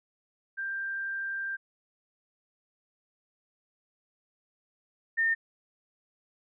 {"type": "tone pair in turn", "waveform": "sine", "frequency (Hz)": [1583, 1818], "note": ["G6", "A#6"], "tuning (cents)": [17, -44], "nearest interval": "major second", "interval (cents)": 239, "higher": "second", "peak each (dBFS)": [-31, -23], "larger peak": "second", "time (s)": [[0.57, 1.57], [5.17, 5.35]], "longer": "first", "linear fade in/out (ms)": 20, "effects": []}